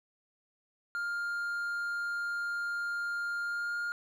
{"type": "tone with pitch glide", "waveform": "triangle", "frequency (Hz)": [1404, 1413.8], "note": ["F6", "F6"], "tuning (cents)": [9, 21], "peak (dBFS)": -30, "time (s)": [0.95, 3.92], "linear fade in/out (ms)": 0, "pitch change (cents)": 12, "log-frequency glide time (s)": [3.43, 3.77], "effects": []}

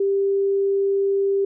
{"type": "tone", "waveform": "sine", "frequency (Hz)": 394.6, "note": "G4", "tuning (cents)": 11, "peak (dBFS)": -17, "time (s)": [0, 1.45], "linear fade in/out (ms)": 5, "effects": []}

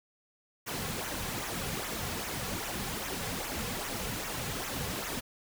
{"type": "noise with flanger", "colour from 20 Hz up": "pink", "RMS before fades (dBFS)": -36, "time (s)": [0.66, 5.21], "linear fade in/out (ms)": 20, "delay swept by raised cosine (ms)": [0.21, 3.31], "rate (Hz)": 2.5, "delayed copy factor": -0.6, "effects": []}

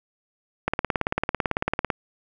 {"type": "click train", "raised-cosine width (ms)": 0.5, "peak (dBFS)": -7, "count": 23, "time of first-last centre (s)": [0.68, 1.902], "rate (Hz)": 18, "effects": []}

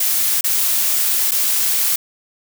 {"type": "noise with dropouts", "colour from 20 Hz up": "blue", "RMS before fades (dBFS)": -17, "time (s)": [0, 1.96], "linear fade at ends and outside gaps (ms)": 5, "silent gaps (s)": [[0.41, 0.441], [1.311, 1.317]], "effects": []}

